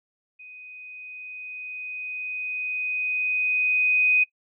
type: tone with level ramp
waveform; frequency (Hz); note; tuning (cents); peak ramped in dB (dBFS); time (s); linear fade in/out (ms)
sine; 2499; D#7; +7; -42 to -16; 0.39-4.24; 10
effects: noise-tail reverb RT60 0.1 s tail -20 dB re dry